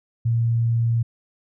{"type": "tone", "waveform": "sine", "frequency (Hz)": 116.1, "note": "A#2", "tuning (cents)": -7, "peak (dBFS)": -17, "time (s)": [0.25, 1.03], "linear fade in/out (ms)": 10, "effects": []}